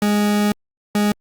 40% pulse tone pair in turn, 207.4 / 207.4 Hz, G#3 / G#3, -2 / -2 cents, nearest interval unison, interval 0 cents, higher neither, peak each -14 dBFS, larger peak neither, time 0.02-0.52 / 0.95-1.12 s, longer first, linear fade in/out 2 ms, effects Opus 48 kbps

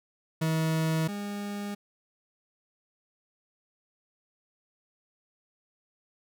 40% pulse tone pair in turn, 160 / 203.8 Hz, D#3 / G#3, +49 / -32 cents, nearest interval major third, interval 419 cents, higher second, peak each -24 / -32 dBFS, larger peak first, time 0.41-1.08 / 1.08-1.75 s, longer neither, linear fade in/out 10 ms, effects none

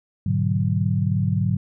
sine chord, G# half-diminished seventh, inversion none, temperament equal, 103.83 / 123.47 / 146.83 / 185 Hz, G#2 / B2 / D3 / F#3, 0 / 0 / 0 / 0 cents, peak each -22 / -27 / -24 / -24 dBFS, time 0.26-1.57 s, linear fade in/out 5 ms, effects none

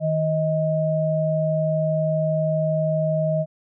sine tone pair together, 157.5 / 630 Hz, D#3 / D#5, +21 / +21 cents, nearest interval 2 octaves, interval 2400 cents, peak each -22 / -21 dBFS, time 0-3.46 s, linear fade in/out 50 ms, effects none

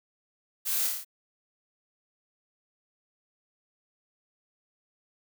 blue noise with echo, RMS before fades -31 dBFS, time 0.65-0.88 s, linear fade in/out 20 ms, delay 28 ms, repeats 6, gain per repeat -2 dB, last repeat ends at 1.048 s, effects none

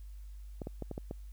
clicks, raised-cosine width 2 ms, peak -25 dBFS, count 6, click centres 0.618 / 0.671 / 0.823 / 0.913 / 0.979 / 1.111 s, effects added 50 Hz sine -44 dBFS peak until 1.32 s + white hiss -69 dBFS RMS until 1.32 s

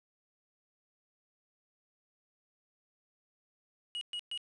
triangle tone bursts, 2899 Hz, F#7, 36 cents flat, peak -34 dBFS, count 3, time 3.95-4.376 s, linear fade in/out 0 ms, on 62 ms, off 120 ms, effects resampled to 24000 Hz + 11-bit

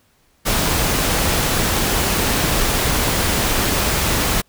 pink noise, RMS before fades -18 dBFS, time 0.45-4.42 s, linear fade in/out 20 ms, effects pink hiss -59 dBFS RMS until 4.48 s

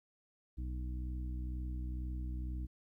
harmonic tone, 62.1 Hz, B1, 10 cents sharp, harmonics 1 / 2 / 3 / 4 / 5, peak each -37 / -49 / -52 / -56 / -51 dBFS, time 0.57-2.67 s, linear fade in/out 20 ms, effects 13-bit

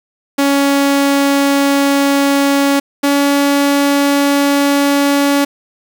sawtooth tone pair in turn, 279.7 / 282.8 Hz, C#4 / C#4, +16 / +35 cents, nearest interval unison, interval 19 cents, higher second, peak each -6 dBFS, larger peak neither, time 0.38-2.8 / 3.03-5.45 s, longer neither, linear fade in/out 10 ms, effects 7-bit

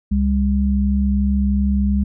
sine tone pair together, 68.09 / 201.4 Hz, C#2 / G3, -30 / +47 cents, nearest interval octave + perfect fifth, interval 1877 cents, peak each -17 dBFS, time 0.11-2.04 s, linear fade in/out 10 ms, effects none

